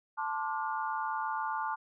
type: chord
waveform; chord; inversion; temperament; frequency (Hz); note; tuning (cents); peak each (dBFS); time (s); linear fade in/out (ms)
sine; D minor seventh; second; equal with one note detuned; 880 / 1046.5 / 1174.7 / 1429.6; A5 / C6 / D6 / F6; 0 / 0 / 0 / +40; -34 / -39 / -38 / -39; 0.17-1.76; 20
effects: none